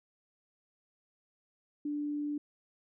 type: tone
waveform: sine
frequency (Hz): 293.7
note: D4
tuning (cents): 0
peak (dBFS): -32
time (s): 1.85-2.38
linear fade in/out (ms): 5
effects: none